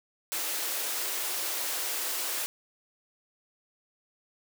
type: high-pass noise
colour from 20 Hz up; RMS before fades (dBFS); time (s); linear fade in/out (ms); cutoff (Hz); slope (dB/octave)
white; -32; 0.32-2.46; 0; 300; 48
effects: none